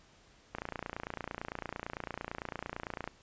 click train, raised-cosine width 0.5 ms, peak -22 dBFS, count 74, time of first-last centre 0.55-3.076 s, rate 28.9 Hz, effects pink hiss -62 dBFS RMS until 3.22 s + resampled to 16000 Hz

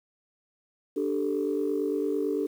sine chord, D suspended fourth, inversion none, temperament just, 293.7 / 391.6 / 440.5 Hz, D4 / G4 / A4, 0 / -2 / +2 cents, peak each -29 dBFS, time 0.96-2.47 s, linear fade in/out 10 ms, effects tanh soft clip ceiling -17 dBFS + 9-bit

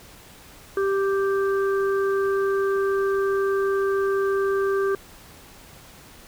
harmonic tone, 392 Hz, G4, in tune, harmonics 1 / 3 / 4, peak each -20 / -30 / -32 dBFS, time 0.77-4.95 s, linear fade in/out 2 ms, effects pink hiss -47 dBFS RMS until 6.27 s

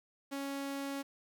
sawtooth tone, 277.2 Hz, C#4, in tune, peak -33 dBFS, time 0.31-1.03 s, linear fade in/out 20 ms, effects 11-bit

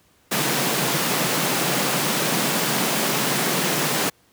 pink high-pass noise, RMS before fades -22 dBFS, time 0.31-4.1 s, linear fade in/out 10 ms, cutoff 130 Hz, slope 96 dB/octave, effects pink hiss -59 dBFS RMS until 4.32 s + high-pass 60 Hz 12 dB/octave

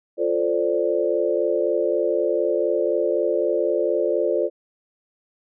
sine chord, D minor seventh, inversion first, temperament equal, 349.2 / 440 / 523.3 / 587.3 Hz, F4 / A4 / C5 / D5, 0 / 0 / 0 / 0 cents, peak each -24 dBFS, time 0.17-4.5 s, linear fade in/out 50 ms, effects none

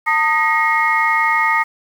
sine tone cluster, 901 / 1239 / 1893 / 2164 Hz, A5 / D#6 / A#6 / C#7, +41 / -8 / +26 / -42 cents, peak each -18 dBFS, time 0.06-1.64 s, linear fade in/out 20 ms, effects tanh soft clip ceiling -3 dBFS + 7-bit

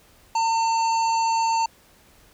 harmonic tone with a mistuned harmonic, 898 Hz, A5, 35 cents sharp, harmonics 1 / 3 / 5 / 7 / 8, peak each -19 / -34 / -34 / -40 / -37 dBFS, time 0.35-1.66 s, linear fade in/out 5 ms, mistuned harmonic 1, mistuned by +18 cents, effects pink hiss -55 dBFS RMS until 2.33 s

